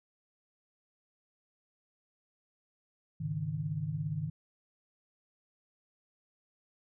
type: chord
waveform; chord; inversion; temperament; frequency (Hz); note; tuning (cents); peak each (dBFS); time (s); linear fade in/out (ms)
sine; Ab suspended fourth; none; just; 103.83 / 138.43 / 155.74; Ab2 / Db3 / Eb3; 0 / -2 / +2; -40 / -38 / -34; 3.2-4.3; 10
effects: none